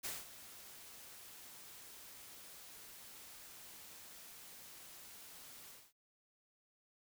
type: noise with ADSR envelope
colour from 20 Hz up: white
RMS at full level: -41 dBFS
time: 0.03-5.93 s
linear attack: 22 ms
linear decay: 190 ms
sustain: -14 dB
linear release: 230 ms
effects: none